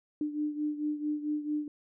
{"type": "beating tone pair", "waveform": "sine", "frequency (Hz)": [298.3, 302.8], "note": ["D4", "D#4"], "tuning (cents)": [27, -47], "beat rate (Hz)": 4.5, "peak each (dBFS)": [-31, -36], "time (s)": [0.21, 1.68], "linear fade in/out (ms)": 2, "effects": []}